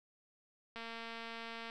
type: click train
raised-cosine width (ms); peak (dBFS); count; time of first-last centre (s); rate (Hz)
0.3; -30; 216; 0.76-1.699; 229
effects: none